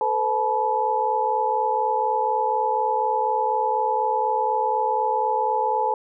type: tone cluster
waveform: sine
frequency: 443.9 / 508 / 864 / 972 Hz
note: A4 / B4 / A5 / B5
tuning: +15 / +49 / -32 / -28 cents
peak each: -28 / -27 / -21 / -29 dBFS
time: 0.01-5.94 s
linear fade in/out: 2 ms
effects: none